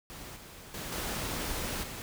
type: noise with level steps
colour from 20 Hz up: pink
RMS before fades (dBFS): -45 / -49 / -39 / -35 / -41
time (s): 0.1-2.02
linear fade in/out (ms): 0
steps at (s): 0.36 / 0.74 / 0.92 / 1.83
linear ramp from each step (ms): 5
effects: none